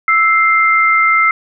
sine tone pair together, 1318.5 / 2093 Hz, E6 / C7, 0 / 0 cents, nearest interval minor sixth, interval 800 cents, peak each -11 dBFS, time 0.08-1.31 s, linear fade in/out 2 ms, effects none

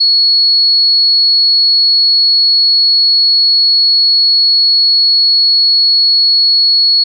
sine tone, 4360 Hz, C#8, 29 cents flat, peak -6 dBFS, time 0-7.04 s, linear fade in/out 10 ms, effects none

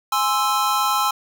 square chord, Ab augmented, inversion none, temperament equal, 830.6 / 1046.5 / 1318.5 Hz, Ab5 / C6 / E6, 0 / 0 / 0 cents, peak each -24 / -23 / -22 dBFS, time 0.12-1.11 s, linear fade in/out 5 ms, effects none

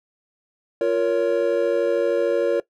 triangle chord, Bb minor, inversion second, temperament just, 349.6 / 466.2 / 559.4 Hz, F4 / Bb4 / Db5, +2 / 0 / +16 cents, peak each -22 / -19 / -19 dBFS, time 0.81-2.6 s, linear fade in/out 2 ms, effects noise-tail reverb RT60 0.1 s tail -19 dB re dry

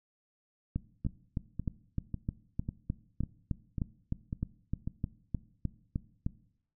two click trains, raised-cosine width 5 ms, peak -22 / -19 dBFS, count 8 / 19, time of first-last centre 1.05-4.875 / 0.76-6.265 s, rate 1.83 / 3.27 Hz, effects noise-tail reverb RT60 0.7 s tail -19 dB re dry

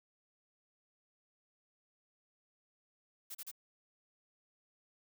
blue noise bursts, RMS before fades -45 dBFS, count 3, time 3.3-3.515 s, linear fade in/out 10 ms, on 49 ms, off 34 ms, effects none

